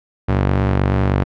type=ring-modulated tone; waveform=sawtooth; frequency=96 Hz; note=G2; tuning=36 cents flat; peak=-7 dBFS; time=0.28-1.24 s; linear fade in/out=10 ms; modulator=24.7 Hz; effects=low-pass 2000 Hz 12 dB/octave